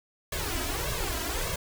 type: noise with flanger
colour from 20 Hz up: pink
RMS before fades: -31 dBFS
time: 0.32-1.56 s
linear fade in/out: 5 ms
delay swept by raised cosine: 1.8 to 3.1 ms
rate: 1.7 Hz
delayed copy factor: +0.95
effects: none